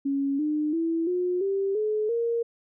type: tone with pitch steps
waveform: sine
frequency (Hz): 277.2 / 302.3 / 329.6 / 359.5 / 392 / 427.5 / 466.2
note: C#4 / D#4 / E4 / F#4 / G4 / A4 / A#4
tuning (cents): 0 / -50 / 0 / -50 / 0 / -50 / 0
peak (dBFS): -23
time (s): 0.05-2.43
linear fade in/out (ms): 10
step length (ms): 340
effects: none